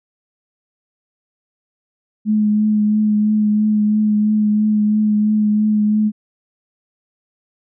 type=tone with vibrato; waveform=sine; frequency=212 Hz; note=G#3; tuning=36 cents sharp; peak=-12 dBFS; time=2.25-6.12 s; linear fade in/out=50 ms; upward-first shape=triangle; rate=3 Hz; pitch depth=21 cents each way; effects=none